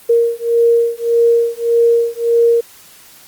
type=beating tone pair; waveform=sine; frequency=466.2 / 467.9 Hz; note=A#4 / A#4; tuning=0 / +6 cents; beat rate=1.7 Hz; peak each=-13 dBFS; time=0.09-2.61 s; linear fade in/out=10 ms; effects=white hiss -42 dBFS RMS until 3.27 s + Opus 32 kbps